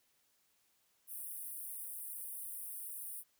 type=high-pass noise; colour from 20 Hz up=pink; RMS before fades=-45 dBFS; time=1.07-3.24 s; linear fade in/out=50 ms; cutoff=9000 Hz; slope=96 dB/octave; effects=white hiss -75 dBFS RMS until 3.39 s